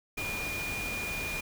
sine tone in noise, 2426 Hz, D#7, 44 cents flat, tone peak -34 dBFS, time 0.17-1.41 s, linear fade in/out 10 ms, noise pink, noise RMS -38 dBFS, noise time 0.17-1.41 s, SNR +1 dB, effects none

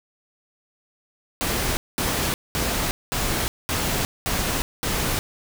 pink noise bursts, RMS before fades -24 dBFS, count 7, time 1.41-5.19 s, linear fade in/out 0 ms, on 360 ms, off 210 ms, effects none

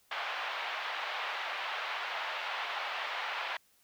pink band-pass noise, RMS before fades -37 dBFS, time 0.11-3.57 s, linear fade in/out 5 ms, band 730 to 3400 Hz, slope 24 dB/octave, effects white hiss -68 dBFS RMS until 3.83 s

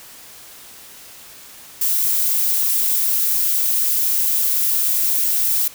violet noise, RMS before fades -18 dBFS, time 1.81-5.68 s, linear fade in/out 5 ms, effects white hiss -41 dBFS RMS until 5.74 s

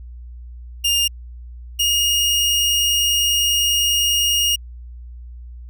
sawtooth tone pair in turn, 2814 / 2855 Hz, F7 / F7, +12 / +37 cents, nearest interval unison, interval 25 cents, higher second, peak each -12 dBFS, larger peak neither, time 0.84-1.08 / 1.79-4.56 s, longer second, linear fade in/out 10 ms, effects added 60 Hz sine -33 dBFS peak until 5.69 s

